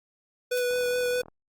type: tone with vibrato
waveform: square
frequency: 493.9 Hz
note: B4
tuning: in tune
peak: -25 dBFS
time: 0.51-1.22 s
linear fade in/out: 10 ms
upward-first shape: sine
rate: 4.8 Hz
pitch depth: 11 cents each way
type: noise with exponential decay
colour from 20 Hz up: blue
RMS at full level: -34 dBFS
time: 0.57-0.7 s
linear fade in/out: 1 ms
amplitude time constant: 28 ms
type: click train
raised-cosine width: 1 ms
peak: -32 dBFS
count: 24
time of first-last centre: 0.71-1.284 s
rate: 40.1 Hz
effects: Opus 48 kbps